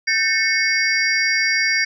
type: tone cluster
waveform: sine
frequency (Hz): 1556 / 1798 / 2197 / 4754 / 5600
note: G6 / A6 / C#7 / D8 / F8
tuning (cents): -13 / +37 / -16 / +20 / +4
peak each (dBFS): -26 / -21 / -19 / -24 / -26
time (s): 0.07-1.85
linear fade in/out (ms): 10
effects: none